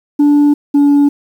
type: tone pair in turn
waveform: sine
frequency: 291.1 / 286.4 Hz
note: D4 / D4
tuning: -15 / -43 cents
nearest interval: unison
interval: 28 cents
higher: first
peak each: -3 dBFS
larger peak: neither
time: 0.19-0.54 / 0.74-1.09 s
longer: neither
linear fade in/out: 10 ms
effects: tanh soft clip ceiling -5 dBFS + 7-bit